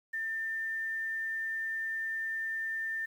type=tone with quantisation; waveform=sine; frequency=1795 Hz; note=A6; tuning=34 cents sharp; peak=-32 dBFS; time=0.13-3.06 s; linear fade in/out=10 ms; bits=10; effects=none